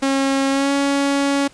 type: tone with pitch glide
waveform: sawtooth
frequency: 271.9 to 279.7 Hz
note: C#4 to C#4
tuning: -33 to +16 cents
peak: -12 dBFS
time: 0.02-1.48 s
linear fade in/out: 10 ms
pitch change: +49 cents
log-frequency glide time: 0.5-0.72 s
effects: pink hiss -48 dBFS RMS until 1.53 s + resampled to 22050 Hz